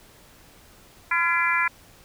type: harmonic tone with a mistuned harmonic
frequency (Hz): 338.4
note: E4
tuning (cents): +45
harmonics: 3 / 4 / 5 / 6 / 7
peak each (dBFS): -26 / -26 / -26 / -26 / -26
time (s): 1.11-1.68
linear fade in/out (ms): 5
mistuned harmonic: 4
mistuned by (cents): +35
effects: pink hiss -52 dBFS RMS until 2.04 s